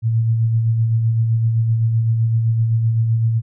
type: tone with tremolo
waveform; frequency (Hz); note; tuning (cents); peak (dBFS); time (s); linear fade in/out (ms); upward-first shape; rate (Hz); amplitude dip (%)
sine; 113.6; A#2; -44; -12; 0.02-3.42; 50; sine; 7.8; 35
effects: none